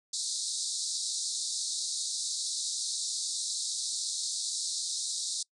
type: band-pass noise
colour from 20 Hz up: pink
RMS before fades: -34 dBFS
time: 0.13-5.43 s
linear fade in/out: 5 ms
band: 3800 to 9400 Hz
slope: 96 dB/octave
effects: noise-tail reverb RT60 0.1 s tail -25 dB re dry